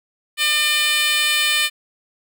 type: tone with high-pass filter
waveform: 10% pulse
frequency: 601 Hz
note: D5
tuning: 40 cents sharp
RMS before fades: -18 dBFS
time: 0.37-1.7 s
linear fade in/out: 50 ms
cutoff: 2300 Hz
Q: 1.1
effects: none